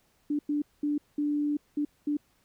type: tone bursts at uneven times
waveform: sine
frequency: 293.7 Hz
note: D4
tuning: in tune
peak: -25 dBFS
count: 6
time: 0.3-0.39 / 0.49-0.62 / 0.83-0.98 / 1.18-1.57 / 1.77-1.85 / 2.07-2.17 s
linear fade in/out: 5 ms
effects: pink hiss -68 dBFS RMS until 2.44 s